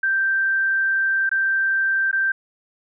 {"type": "tone with dropouts", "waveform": "sine", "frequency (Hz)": 1568, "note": "G6", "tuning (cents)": 0, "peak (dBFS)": -17, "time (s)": [0.03, 2.32], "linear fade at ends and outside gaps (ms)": 5, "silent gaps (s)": [[1.293, 1.314], [2.114, 2.128]], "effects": []}